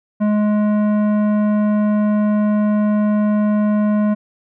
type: tone with tanh clipping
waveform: triangle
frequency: 210 Hz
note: G#3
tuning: 19 cents sharp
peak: -15 dBFS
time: 0.2-4.15 s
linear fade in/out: 20 ms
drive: 17 dB
effects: none